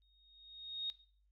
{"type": "tone with exponential growth", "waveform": "sine", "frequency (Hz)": 3729, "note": "A#7", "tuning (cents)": 0, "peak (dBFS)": -34, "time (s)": [0.02, 0.9], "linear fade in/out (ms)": 0, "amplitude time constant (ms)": 190, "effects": ["noise-tail reverb RT60 0.5 s tail -18 dB re dry", "added 50 Hz sine -70 dBFS peak until 1.31 s"]}